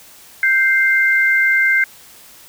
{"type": "tone pair together", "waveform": "sine", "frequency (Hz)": [1567.1, 2093], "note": ["G6", "C7"], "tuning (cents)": [-1, 0], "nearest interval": "perfect fourth", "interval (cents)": 501, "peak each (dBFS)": -14, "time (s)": [0.43, 1.84], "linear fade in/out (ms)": 2, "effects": ["white hiss -43 dBFS RMS until 2.48 s"]}